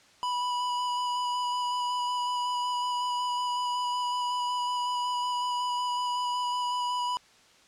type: tone with vibrato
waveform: square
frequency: 984 Hz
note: B5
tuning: 7 cents flat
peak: -28 dBFS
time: 0.23-7.17 s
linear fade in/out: 0 ms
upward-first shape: square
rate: 5.4 Hz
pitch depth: 10 cents each way
effects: white hiss -58 dBFS RMS until 7.67 s + low-pass 6000 Hz 12 dB/octave